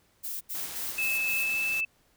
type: noise bursts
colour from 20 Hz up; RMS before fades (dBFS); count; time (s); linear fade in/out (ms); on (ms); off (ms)
violet; -35; 5; 0.23-1.446; 20; 180; 79
type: noise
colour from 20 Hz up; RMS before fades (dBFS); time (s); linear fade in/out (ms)
white; -39; 0.54-1.81; 10
type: tone with pitch glide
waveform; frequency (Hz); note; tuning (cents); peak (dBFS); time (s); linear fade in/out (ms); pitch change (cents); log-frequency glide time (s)
sine; 2610 to 2631; E7 to E7; -18 to -4; -26; 0.98-1.85; 5; +14; 1.35-1.62
effects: pink hiss -66 dBFS RMS until 2.16 s